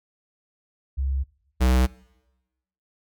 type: tone pair in turn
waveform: sine / square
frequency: 67.4 / 63.43 Hz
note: C#2 / B1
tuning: -48 / +47 cents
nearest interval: minor second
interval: 105 cents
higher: first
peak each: -22 / -17 dBFS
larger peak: second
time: 0.97-1.24 / 1.6-1.87 s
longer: neither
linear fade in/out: 20 ms
effects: noise-tail reverb RT60 1.0 s tail -23 dB re dry